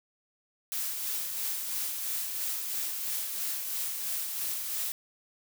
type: noise with tremolo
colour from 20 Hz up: blue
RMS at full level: -32 dBFS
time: 0.72-4.92 s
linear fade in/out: 0 ms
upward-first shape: sine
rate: 3 Hz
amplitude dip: 35%
effects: none